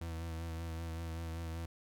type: tone with vibrato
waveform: 40% pulse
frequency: 82.41 Hz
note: E2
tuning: in tune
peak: -38 dBFS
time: 0.01-1.66 s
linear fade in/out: 5 ms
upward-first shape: sine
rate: 5.2 Hz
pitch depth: 30 cents each way
effects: none